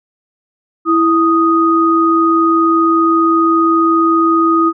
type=tone pair together; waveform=sine; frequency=329.6 / 1244.4 Hz; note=E4 / D#6; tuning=0 / 0 cents; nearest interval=octave + major seventh; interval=2300 cents; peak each=-11 dBFS; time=0.85-4.73 s; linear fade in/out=50 ms; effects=none

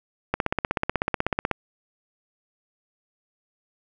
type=click train; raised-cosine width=0.5 ms; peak=-7 dBFS; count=20; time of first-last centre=0.34-1.513 s; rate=16.2 Hz; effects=none

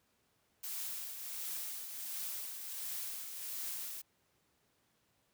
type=noise with tremolo; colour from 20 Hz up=blue; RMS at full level=-40 dBFS; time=0.63-4.02 s; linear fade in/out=10 ms; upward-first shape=triangle; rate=1.4 Hz; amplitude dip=50%; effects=pink hiss -75 dBFS RMS until 5.33 s + high-pass 80 Hz 12 dB/octave

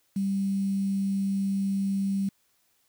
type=tone with quantisation; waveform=sine; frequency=196 Hz; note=G3; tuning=in tune; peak=-24 dBFS; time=0.16-2.29 s; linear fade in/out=5 ms; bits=8; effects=white hiss -69 dBFS RMS until 2.88 s

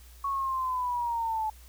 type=linear sweep; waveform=sine; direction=down; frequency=1114 to 861 Hz; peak=-27 dBFS; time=0.24-1.5 s; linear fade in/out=5 ms; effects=added 60 Hz sine -49 dBFS peak until 1.68 s + white hiss -57 dBFS RMS until 1.68 s

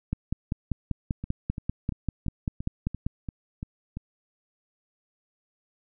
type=two click trains; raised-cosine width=5 ms; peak=-21 / -14 dBFS; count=9 / 16; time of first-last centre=1.24-3.97 / 0.13-3.065 s; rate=2.93 / 5.11 Hz; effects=none

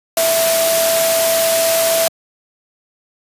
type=tone in noise; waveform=sine; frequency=659.3 Hz; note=E5; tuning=in tune; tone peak=-14 dBFS; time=0.17-2.08 s; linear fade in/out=2 ms; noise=white; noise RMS=-17 dBFS; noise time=0.17-2.08 s; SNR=0 dB; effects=high-pass 150 Hz 12 dB/octave + resampled to 32000 Hz

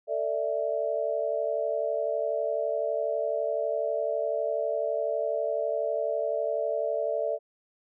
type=chord; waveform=sine; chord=A suspended fourth; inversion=none; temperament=equal with one note detuned; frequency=445.9 / 587.3 / 659.3 Hz; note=A4 / D5 / E5; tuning=+23 / 0 / 0 cents; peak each=-32 / -29 / -30 dBFS; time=0.07-7.39 s; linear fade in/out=50 ms; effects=none

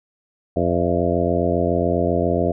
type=harmonic tone with a mistuned harmonic; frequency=87.31 Hz; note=F2; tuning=in tune; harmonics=1 / 2 / 3 / 4 / 5 / 6 / 7 / 8; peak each=-25 / -25 / -25 / -25 / -25 / -25 / -25 / -25 dBFS; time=0.56-2.52 s; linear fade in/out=5 ms; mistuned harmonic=8; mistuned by=-55 cents; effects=none

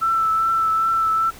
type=tone with vibrato; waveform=sine; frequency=1326 Hz; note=E6; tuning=10 cents sharp; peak=-16 dBFS; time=0.01-1.31 s; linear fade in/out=20 ms; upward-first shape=triangle; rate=2.5 Hz; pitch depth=22 cents each way; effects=pink hiss -42 dBFS RMS until 1.39 s

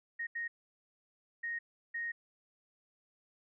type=tone bursts at uneven times; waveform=sine; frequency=1864.7 Hz; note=A#6; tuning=in tune; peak=-35 dBFS; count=4; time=0.19-0.27 / 0.35-0.48 / 1.43-1.59 / 1.94-2.12 s; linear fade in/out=10 ms; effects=none

